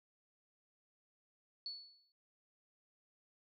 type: tone with exponential decay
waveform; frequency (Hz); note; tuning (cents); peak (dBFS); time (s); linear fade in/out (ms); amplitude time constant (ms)
sine; 4428; C#8; -3; -39; 1.66-2.12; 1; 100
effects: none